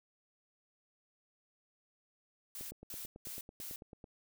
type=noise bursts; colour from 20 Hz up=blue; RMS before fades=-45 dBFS; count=4; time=2.55-3.76 s; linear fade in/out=2 ms; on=160 ms; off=190 ms
type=click train; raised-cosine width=2 ms; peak=-37 dBFS; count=14; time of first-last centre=2.61-4.042 s; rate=9.08 Hz
effects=none